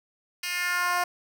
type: tone with high-pass filter sweep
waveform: 10% pulse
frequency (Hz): 355.2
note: F4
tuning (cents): +29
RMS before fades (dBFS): -27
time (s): 0.43-1.04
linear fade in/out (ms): 5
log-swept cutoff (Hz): 3000 to 710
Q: 1.9
effects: none